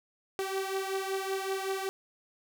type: beating tone pair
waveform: sawtooth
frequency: 383.8 / 389.1 Hz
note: G4 / G4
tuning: -37 / -13 cents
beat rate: 5.3 Hz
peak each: -29 / -32 dBFS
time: 0.39-1.89 s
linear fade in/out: 0 ms
effects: none